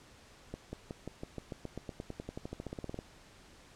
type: accelerating click train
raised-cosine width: 2 ms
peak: -26 dBFS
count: 25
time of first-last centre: 0.54-2.989 s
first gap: 190 ms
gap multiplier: 0.94
effects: pink hiss -58 dBFS RMS until 3.75 s + low-pass 8000 Hz 12 dB/octave